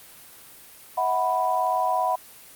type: chord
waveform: sine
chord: E suspended second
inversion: none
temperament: equal with one note detuned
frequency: 642.7 / 740 / 987.8 Hz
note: E5 / F#5 / B5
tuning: -44 / 0 / 0 cents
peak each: -28 / -24 / -24 dBFS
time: 0.97-2.16 s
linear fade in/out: 10 ms
effects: white hiss -47 dBFS RMS until 2.55 s + Opus 32 kbps